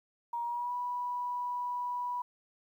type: tone with pitch glide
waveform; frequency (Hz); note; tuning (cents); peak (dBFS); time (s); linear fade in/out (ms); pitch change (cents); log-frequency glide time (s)
sine; 945 to 980; A#5 to B5; +23 to -14; -32; 0.33-2.22; 5; +63; 0.44-0.72
effects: 11-bit